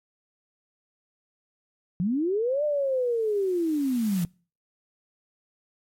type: linear two-way sweep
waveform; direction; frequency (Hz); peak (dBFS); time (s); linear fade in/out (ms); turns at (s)
sine; up then down; 164.81 to 605 to 164.81; -22; 2-4.25; 0; 2.64
type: noise with exponential growth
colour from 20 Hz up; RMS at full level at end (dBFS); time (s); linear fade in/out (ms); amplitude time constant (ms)
white; -39; 2.49-4.24; 2; 380
effects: noise-tail reverb RT60 0.4 s tail -25 dB re dry + MP3 64 kbps